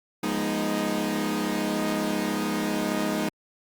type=chord; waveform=sawtooth; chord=F half-diminished seventh; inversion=none; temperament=equal with one note detuned; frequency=174.61 / 207.7 / 242.3 / 311.1 Hz; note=F3 / Ab3 / Cb4 / Eb4; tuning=0 / 0 / -33 / 0 cents; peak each=-31 / -25 / -28 / -25 dBFS; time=0.23-3.29 s; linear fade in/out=5 ms; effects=Opus 48 kbps